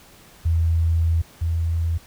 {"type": "tone pair in turn", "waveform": "sine", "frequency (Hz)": [82.5, 82.98], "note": ["E2", "E2"], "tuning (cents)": [2, 12], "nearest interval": "unison", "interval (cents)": 10, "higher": "second", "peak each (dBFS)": [-16, -19], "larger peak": "first", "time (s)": [[0.45, 1.22], [1.41, 1.98]], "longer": "first", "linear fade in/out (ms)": 10, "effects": ["pink hiss -49 dBFS RMS until 2.06 s"]}